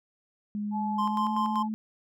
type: tone with pitch glide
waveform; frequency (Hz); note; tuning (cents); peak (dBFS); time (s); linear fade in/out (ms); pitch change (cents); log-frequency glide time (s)
sine; 207.7 to 217.4; G#3 to A3; 0 to -21; -29; 0.55-1.74; 0; +79; 1.01-1.3
type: tone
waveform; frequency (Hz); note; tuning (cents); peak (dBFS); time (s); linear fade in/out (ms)
sine; 858; A5; -44; -30; 0.71-1.69; 50
type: tone with tremolo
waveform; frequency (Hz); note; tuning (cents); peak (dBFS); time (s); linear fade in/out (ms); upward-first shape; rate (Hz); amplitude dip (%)
triangle; 1046.5; C6; 0; -24; 0.98-1.63; 10; square; 5.2; 65
effects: none